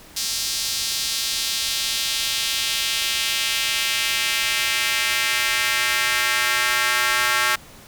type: tone with high-pass filter sweep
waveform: square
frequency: 122.9 Hz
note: B2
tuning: 8 cents flat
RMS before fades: -22 dBFS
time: 0.16-7.56 s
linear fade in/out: 10 ms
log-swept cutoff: 4800 to 1500 Hz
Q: 1.6
effects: pink hiss -45 dBFS RMS until 7.87 s